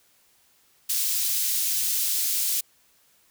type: high-pass noise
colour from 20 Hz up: white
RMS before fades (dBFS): -25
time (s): 0.89-2.61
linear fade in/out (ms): 10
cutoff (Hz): 4000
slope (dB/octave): 12
effects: white hiss -62 dBFS RMS until 3.3 s